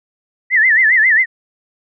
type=tone with vibrato; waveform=sine; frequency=1895 Hz; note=A#6; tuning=28 cents sharp; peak=-8 dBFS; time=0.5-1.26 s; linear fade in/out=50 ms; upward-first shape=sine; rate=7.4 Hz; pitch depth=170 cents each way; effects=none